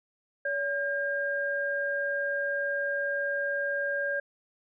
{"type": "tone pair together", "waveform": "sine", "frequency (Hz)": [567.5, 1609], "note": ["C#5", "G6"], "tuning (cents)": [41, 45], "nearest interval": "octave + tritone", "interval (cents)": 1804, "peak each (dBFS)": [-31, -29], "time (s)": [0.45, 4.2], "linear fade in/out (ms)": 5, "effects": []}